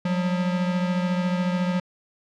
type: beating tone pair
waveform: square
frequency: 179.3 / 193.3 Hz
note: F3 / G3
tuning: +46 / -24 cents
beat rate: 14 Hz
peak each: -23 / -31 dBFS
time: 0.05-1.8 s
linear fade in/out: 5 ms
effects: low-pass 4000 Hz 12 dB/octave